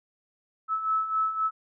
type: beating tone pair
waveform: sine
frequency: 1300 / 1303.8 Hz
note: E6 / E6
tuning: -24 / -19 cents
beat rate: 3.8 Hz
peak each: -31 / -25 dBFS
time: 0.68-1.51 s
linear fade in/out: 50 ms
effects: none